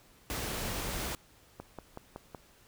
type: noise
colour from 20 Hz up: pink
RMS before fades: -36 dBFS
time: 0.3-1.15 s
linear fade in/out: 0 ms
type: click train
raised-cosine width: 1 ms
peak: -27 dBFS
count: 5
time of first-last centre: 1.6-2.348 s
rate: 5.35 Hz
effects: pink hiss -61 dBFS RMS until 2.67 s